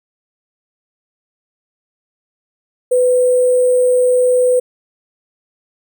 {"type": "tone with sample-and-hold", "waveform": "sine", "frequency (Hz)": 499.6, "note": "B4", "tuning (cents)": 20, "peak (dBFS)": -9, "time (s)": [2.91, 4.6], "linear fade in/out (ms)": 10, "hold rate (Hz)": 8820, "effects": []}